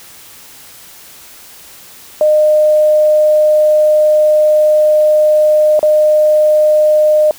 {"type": "tone with dropouts", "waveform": "sine", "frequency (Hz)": 610, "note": "D#5", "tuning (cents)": -34, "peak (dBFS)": -6, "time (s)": [2.21, 7.31], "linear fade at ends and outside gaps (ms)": 1, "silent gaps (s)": [5.793, 5.829], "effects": ["white hiss -37 dBFS RMS until 7.38 s"]}